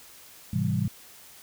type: chord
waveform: sine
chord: A minor seventh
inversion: none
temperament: equal with one note detuned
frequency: 107.18 / 130.81 / 164.81 / 196 Hz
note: A2 / C3 / E3 / G3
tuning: -45 / 0 / 0 / 0 cents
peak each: -29 dBFS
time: 0.53-0.88 s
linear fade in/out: 5 ms
effects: white hiss -50 dBFS RMS until 1.42 s